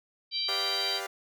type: harmonic tone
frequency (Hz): 781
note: G5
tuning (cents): -7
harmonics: 3 / 4 / 5 / 6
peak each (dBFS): -42 / -35 / -33 / -31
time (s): 0.31-1.01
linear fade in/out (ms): 50
type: chord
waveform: 15% pulse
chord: G dominant seventh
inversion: none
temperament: equal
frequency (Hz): 392 / 493.9 / 587.3 / 698.5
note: G4 / B4 / D5 / F5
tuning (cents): 0 / 0 / 0 / 0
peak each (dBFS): -31 / -35 / -35 / -32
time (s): 0.48-1.07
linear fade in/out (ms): 10
effects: none